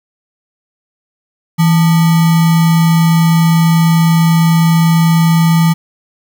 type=tone with sample-and-hold; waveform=sine; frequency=164.6 Hz; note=E3; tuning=2 cents flat; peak=-6 dBFS; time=1.58-5.74 s; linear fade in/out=20 ms; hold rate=1050 Hz; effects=none